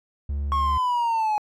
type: tone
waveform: triangle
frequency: 71.2 Hz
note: C#2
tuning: 47 cents sharp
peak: -22 dBFS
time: 0.29-0.78 s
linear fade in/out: 5 ms
type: linear sweep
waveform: triangle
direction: down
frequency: 1100 to 835 Hz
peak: -18 dBFS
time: 0.52-1.38 s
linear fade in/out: 0 ms
effects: tanh soft clip ceiling -12 dBFS